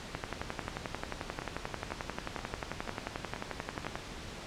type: two click trains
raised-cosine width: 0.5 ms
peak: -23 / -19 dBFS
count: 6 / 44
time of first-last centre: 1.42-3.847 / 0.15-3.955 s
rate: 2.06 / 11.3 Hz
effects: pink hiss -44 dBFS RMS until 4.46 s + low-pass 6000 Hz 12 dB/octave